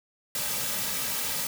white noise with comb filter, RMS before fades -30 dBFS, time 0.35-1.47 s, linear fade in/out 2 ms, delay 2.8 ms, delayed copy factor -0.7, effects none

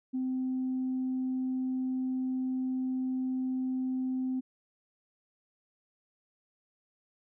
sine tone, 258.2 Hz, C4, 23 cents flat, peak -28 dBFS, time 0.13-4.41 s, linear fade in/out 20 ms, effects tanh soft clip ceiling -25 dBFS

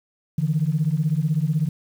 sine beating tone pair, 146.83 / 162.83 Hz, D3 / E3, 0 / -21 cents, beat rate 16 Hz, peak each -21 dBFS, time 0.38-1.69 s, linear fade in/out 5 ms, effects tanh soft clip ceiling -11 dBFS + 8-bit

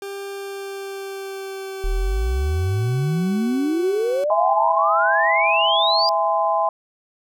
40% pulse tone with pitch glide, 396.4 to 375.9 Hz, G4 to F#4, +19 to +27 cents, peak -28 dBFS, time 0.02-4.24 s, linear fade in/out 2 ms, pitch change -92 cents, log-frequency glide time 0.31-3.15 s
sine exponential sweep, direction up, 35.77 to 4894 Hz, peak -18 dBFS, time 1.84-6.09 s, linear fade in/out 0 ms
sine chord, E augmented, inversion none, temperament just, 659.3 / 824.1 / 1030.1 Hz, E5 / G#5 / B#5, 0 / -14 / -27 cents, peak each -21 dBFS, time 4.3-6.69 s, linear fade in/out 2 ms
effects none

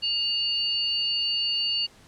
sine tone pair together, 2833 / 4497 Hz, F7 / C#8, +24 / +24 cents, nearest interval minor sixth, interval 800 cents, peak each -26 dBFS, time 0.02-1.87 s, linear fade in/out 20 ms, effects pink hiss -54 dBFS RMS until 2.07 s + low-pass 9000 Hz 12 dB/octave

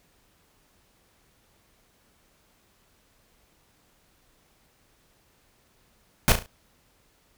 pink noise with echo, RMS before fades -17 dBFS, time 6.28-6.32 s, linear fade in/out 0 ms, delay 35 ms, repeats 4, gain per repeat -8 dB, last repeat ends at 6.46 s, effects pink hiss -64 dBFS RMS until 7.37 s

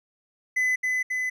triangle tone with echo, 2013 Hz, B6, 33 cents sharp, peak -19 dBFS, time 0.56-0.76 s, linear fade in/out 10 ms, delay 270 ms, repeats 2, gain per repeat -2 dB, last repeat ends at 1.3 s, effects none

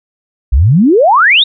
sine exponential sweep, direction up, 55 to 3879 Hz, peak -4 dBFS, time 0.52-1.44 s, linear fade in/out 10 ms, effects none

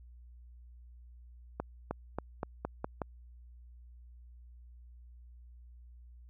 accelerating click train, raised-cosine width 1 ms, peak -20 dBFS, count 7, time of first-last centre 1.6-3.018 s, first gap 310 ms, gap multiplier 0.89, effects added 60 Hz sine -51 dBFS peak until 6.29 s

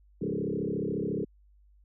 sine tone with frequency modulation, 299.4 Hz, D4, 33 cents sharp, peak -28 dBFS, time 0.21-1.25 s, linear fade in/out 10 ms, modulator 34.2 Hz, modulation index 4.6, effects added 50 Hz sine -57 dBFS peak until 1.84 s

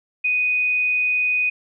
sine tone, 2489 Hz, D#7, in tune, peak -17 dBFS, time 0.24-1.5 s, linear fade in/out 10 ms, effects none

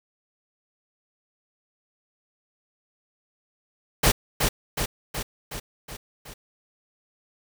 pink noise with echo, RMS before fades -18 dBFS, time 4.03-4.12 s, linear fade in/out 10 ms, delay 370 ms, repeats 6, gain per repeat -4 dB, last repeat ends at 6.34 s, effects none

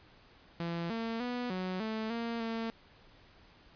sawtooth tone with pitch steps, 169.3 / 227.6 / 245.4 / 184.8 / 219.5 / 232.1 / 227 Hz, E3 / A#3 / B3 / F#3 / A3 / A#3 / A#3, +46 / -41 / -11 / -2 / -4 / -7 / -46 cents, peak -30 dBFS, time 0.6-2.7 s, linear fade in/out 0 ms, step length 300 ms, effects pink hiss -60 dBFS RMS until 3.75 s + resampled to 11025 Hz

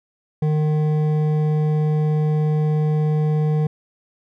triangle tone with hard clipping, 152.8 Hz, D#3, 31 cents flat, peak -18 dBFS, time 0.42-3.67 s, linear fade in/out 5 ms, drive 13 dB, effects none

